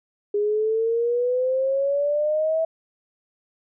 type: exponential sweep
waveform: sine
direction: up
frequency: 408.9 to 653 Hz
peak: -19 dBFS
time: 0.34-2.65 s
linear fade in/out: 5 ms
effects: none